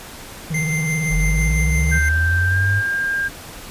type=tone with vibrato; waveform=triangle; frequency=156.7 Hz; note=D#3; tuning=13 cents sharp; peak=-18 dBFS; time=0.5-1.99 s; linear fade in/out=10 ms; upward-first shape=sine; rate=18 Hz; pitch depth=92 cents each way
type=tone with tremolo; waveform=square; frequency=2089 Hz; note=C7; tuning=3 cents flat; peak=-21 dBFS; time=0.54-2.09 s; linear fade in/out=5 ms; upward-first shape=triangle; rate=5.9 Hz; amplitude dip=45%
type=linear sweep; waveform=sine; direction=up; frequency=43.65 to 102.7 Hz; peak=-16 dBFS; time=1.09-2.83 s; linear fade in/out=50 ms
type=tone with pitch glide; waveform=sine; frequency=1568 to 1603.7 Hz; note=G6 to G6; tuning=0 to +39 cents; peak=-18 dBFS; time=1.91-3.29 s; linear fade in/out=20 ms; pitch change=+39 cents; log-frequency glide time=2.47-2.57 s
effects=pink hiss -36 dBFS RMS until 3.7 s + resampled to 32000 Hz